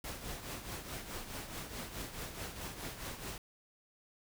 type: noise with tremolo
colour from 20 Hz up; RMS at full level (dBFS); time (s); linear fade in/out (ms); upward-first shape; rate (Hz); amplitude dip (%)
pink; -41; 0.04-3.38; 2; triangle; 4.7; 65
effects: none